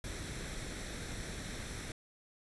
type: noise with comb filter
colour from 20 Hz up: pink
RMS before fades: -42 dBFS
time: 0.04-1.92 s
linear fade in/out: 2 ms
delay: 0.52 ms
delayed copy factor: +0.5
effects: resampled to 24000 Hz